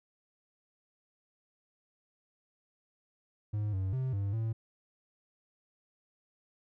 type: tone with pitch steps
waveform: triangle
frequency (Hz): 105.1 / 95 / 130.5 / 99.5 / 112.5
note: G#2 / F#2 / C3 / G2 / A2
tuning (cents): +21 / +46 / -4 / +26 / +39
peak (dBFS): -28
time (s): 3.53-4.53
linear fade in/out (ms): 10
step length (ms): 200
effects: none